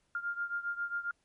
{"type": "beating tone pair", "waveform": "sine", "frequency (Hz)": [1400, 1407.4], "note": ["F6", "F6"], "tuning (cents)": [4, 13], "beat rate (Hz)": 7.4, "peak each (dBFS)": [-35, -38], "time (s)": [0.15, 1.11], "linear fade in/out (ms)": 2, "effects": ["pink hiss -75 dBFS RMS until 1.24 s", "MP3 48 kbps"]}